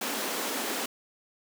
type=high-pass noise; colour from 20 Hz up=pink; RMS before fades=-32 dBFS; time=0.01-0.86 s; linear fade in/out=5 ms; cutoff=220 Hz; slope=48 dB/octave; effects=none